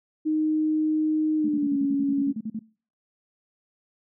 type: tone with pitch glide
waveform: sine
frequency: 310 to 279.4 Hz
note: D#4 to C#4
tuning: -6 to +14 cents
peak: -21 dBFS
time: 0.25-2.33 s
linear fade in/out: 20 ms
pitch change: -180 cents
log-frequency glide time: 1.37-1.77 s
type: tone bursts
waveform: sine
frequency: 220 Hz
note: A3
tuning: in tune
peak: -27 dBFS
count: 13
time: 1.44-2.592 s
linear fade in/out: 5 ms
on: 48 ms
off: 44 ms
effects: noise-tail reverb RT60 0.4 s tail -21 dB re dry